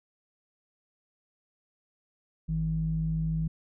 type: tone with low-pass filter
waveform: square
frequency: 53.1 Hz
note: G#1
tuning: 39 cents sharp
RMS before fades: -29 dBFS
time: 2.48-3.48 s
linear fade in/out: 10 ms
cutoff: 160 Hz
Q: 7
effects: none